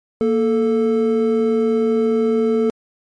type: tone pair together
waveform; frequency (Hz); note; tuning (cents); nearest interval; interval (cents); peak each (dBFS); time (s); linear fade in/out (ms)
triangle; 232.5 / 439.6; A#3 / A4; -4 / -2; major seventh; 1102; -16 / -14; 0.21-2.7; 0
effects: MP3 48 kbps